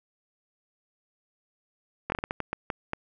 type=slowing click train; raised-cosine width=0.5 ms; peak=-14 dBFS; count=10; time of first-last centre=2.1-2.934 s; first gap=21 ms; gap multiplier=1.35; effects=none